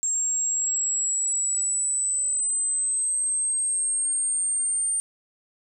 sine exponential sweep, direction up, 7480 to 8810 Hz, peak -22 dBFS, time 0.03-5 s, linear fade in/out 0 ms, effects none

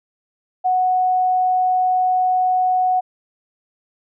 sine tone, 738 Hz, F#5, 5 cents flat, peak -14 dBFS, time 0.64-3.01 s, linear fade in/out 20 ms, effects none

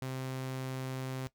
sawtooth tone, 130.81 Hz, C3, in tune, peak -32 dBFS, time 0.02-1.27 s, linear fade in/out 0 ms, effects noise-tail reverb RT60 0.1 s tail -17 dB re dry

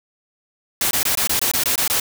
white noise bursts, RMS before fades -19 dBFS, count 10, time 0.81-1.999 s, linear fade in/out 2 ms, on 100 ms, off 21 ms, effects none

